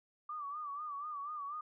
sine tone with vibrato, 1174.7 Hz, D6, in tune, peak -39 dBFS, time 0.29-1.61 s, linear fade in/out 5 ms, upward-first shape sine, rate 4.1 Hz, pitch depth 88 cents each way, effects none

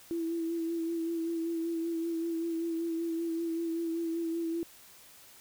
sine tone with vibrato, 332.2 Hz, E4, 13 cents sharp, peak -30 dBFS, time 0.11-4.63 s, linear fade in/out 0 ms, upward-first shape sine, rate 5.2 Hz, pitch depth 28 cents each way, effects white hiss -55 dBFS RMS until 5.4 s

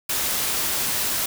white noise, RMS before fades -24 dBFS, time 0.09-1.26 s, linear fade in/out 5 ms, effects none

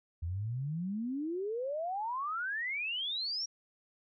sine exponential sweep, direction up, 80 to 5700 Hz, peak -33 dBFS, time 0.22-3.46 s, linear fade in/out 10 ms, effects none

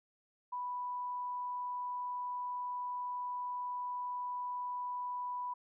sine tone, 987.8 Hz, B5, in tune, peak -36 dBFS, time 0.52-5.54 s, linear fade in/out 10 ms, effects none

